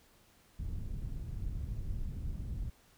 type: low-pass noise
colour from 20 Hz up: pink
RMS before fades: -38 dBFS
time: 0.59-2.7 s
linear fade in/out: 5 ms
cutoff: 110 Hz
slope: 12 dB/octave
effects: pink hiss -65 dBFS RMS until 2.97 s